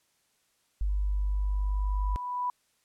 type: tone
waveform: sine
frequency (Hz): 49.86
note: G1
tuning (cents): +30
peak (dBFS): -25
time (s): 0.81-2.16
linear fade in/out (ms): 0
type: tone with exponential growth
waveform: sine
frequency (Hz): 987.8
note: B5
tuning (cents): 0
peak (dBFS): -26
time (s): 0.89-2.5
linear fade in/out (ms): 2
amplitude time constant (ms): 350
effects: white hiss -71 dBFS RMS until 2.84 s + low-pass 11000 Hz 12 dB/octave